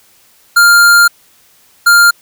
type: tone bursts at uneven times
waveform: square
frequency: 1400 Hz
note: F6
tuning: 4 cents sharp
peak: -4 dBFS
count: 2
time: 0.56-1.08 / 1.86-2.11 s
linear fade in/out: 10 ms
effects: white hiss -48 dBFS RMS until 2.21 s